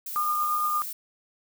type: noise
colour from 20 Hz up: violet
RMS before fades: -35 dBFS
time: 0.06-0.93 s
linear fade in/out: 5 ms
type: tone with tremolo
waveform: sine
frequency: 1215 Hz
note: D#6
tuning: 42 cents flat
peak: -22 dBFS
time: 0.16-0.82 s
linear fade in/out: 0 ms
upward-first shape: triangle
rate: 8.7 Hz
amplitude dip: 30%
effects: none

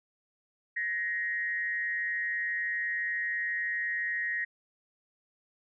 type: tone with frequency modulation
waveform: sine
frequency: 1883 Hz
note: A#6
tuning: 17 cents sharp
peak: -29 dBFS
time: 0.76-4.45 s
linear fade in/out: 10 ms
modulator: 178 Hz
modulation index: 0.58
effects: none

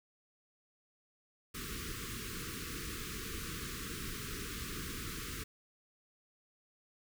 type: band-stop noise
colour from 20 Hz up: pink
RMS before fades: -42 dBFS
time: 1.54-5.44 s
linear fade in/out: 10 ms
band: 470 to 1100 Hz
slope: 96 dB/octave
effects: none

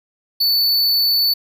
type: tone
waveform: square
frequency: 4482 Hz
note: C#8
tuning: 18 cents sharp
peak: -14 dBFS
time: 0.4-1.34 s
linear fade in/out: 10 ms
effects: none

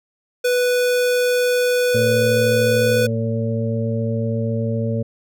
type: tone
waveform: square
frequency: 493.9 Hz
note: B4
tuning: in tune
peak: -16 dBFS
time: 0.44-3.07 s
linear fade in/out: 10 ms
type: harmonic tone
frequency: 113.5 Hz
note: A#2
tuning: 46 cents flat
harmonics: 1 / 2 / 4 / 5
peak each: -21 / -24 / -27 / -28 dBFS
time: 1.94-5.03 s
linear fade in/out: 10 ms
effects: none

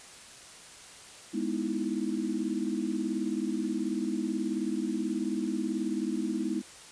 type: chord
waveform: sine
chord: E major seventh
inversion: first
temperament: equal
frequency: 207.7 / 246.9 / 311.1 / 329.6 Hz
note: G#3 / B3 / D#4 / E4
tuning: 0 / 0 / 0 / 0 cents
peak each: -34 dBFS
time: 1.33-6.62 s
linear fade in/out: 20 ms
effects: white hiss -49 dBFS RMS until 6.91 s + resampled to 22050 Hz

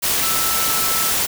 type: tone in noise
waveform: sine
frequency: 1320 Hz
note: E6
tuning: 2 cents sharp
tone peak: -26 dBFS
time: 0.22-1.12 s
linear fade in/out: 20 ms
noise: white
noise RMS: -19 dBFS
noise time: 0.02-1.27 s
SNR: -10 dB
effects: none

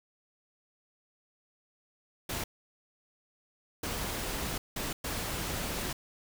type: noise bursts at uneven times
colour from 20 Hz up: pink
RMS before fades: -35 dBFS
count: 4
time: 2.29-2.44 / 3.83-4.58 / 4.76-4.93 / 5.04-5.93 s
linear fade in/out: 5 ms
effects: none

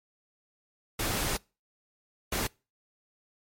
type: noise bursts at uneven times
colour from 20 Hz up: pink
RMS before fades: -30 dBFS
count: 2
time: 0.99-1.37 / 2.32-2.47 s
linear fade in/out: 5 ms
effects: noise-tail reverb RT60 0.3 s tail -25 dB re dry + MP3 64 kbps

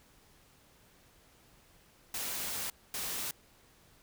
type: noise bursts at uneven times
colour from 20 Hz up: white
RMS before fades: -37 dBFS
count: 2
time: 2.14-2.7 / 2.94-3.31 s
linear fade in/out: 2 ms
effects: pink hiss -63 dBFS RMS until 4.02 s

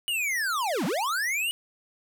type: linear two-way sweep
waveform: square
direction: down then up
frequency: 2960 to 154.4 to 2960 Hz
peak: -26 dBFS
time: 0.08-1.51 s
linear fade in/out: 0 ms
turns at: 0.85 s
effects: none

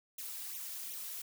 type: noise with flanger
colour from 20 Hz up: blue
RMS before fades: -43 dBFS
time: 0.18-1.22 s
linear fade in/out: 5 ms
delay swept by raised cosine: 0.31 to 3.11 ms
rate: 2.7 Hz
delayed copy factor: +0.75
effects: none

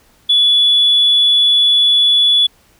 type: tone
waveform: sine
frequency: 3425 Hz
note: A7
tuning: 47 cents flat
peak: -7 dBFS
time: 0.29-2.47 s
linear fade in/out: 10 ms
effects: tanh soft clip ceiling -3 dBFS + pink hiss -52 dBFS RMS until 2.79 s

